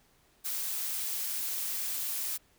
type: noise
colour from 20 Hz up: blue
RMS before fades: -34 dBFS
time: 0.44-2.38 s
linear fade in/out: 20 ms
effects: pink hiss -66 dBFS RMS until 2.58 s